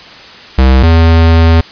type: tone pair in turn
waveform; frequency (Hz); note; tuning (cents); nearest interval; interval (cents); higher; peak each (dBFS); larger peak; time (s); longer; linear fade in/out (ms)
square; 65.3 / 82.27; C2 / E2; -3 / -3; major third; 400; second; -4; neither; 0.58-0.83 / 0.83-1.61; second; 5
effects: white hiss -32 dBFS RMS until 1.71 s + resampled to 11025 Hz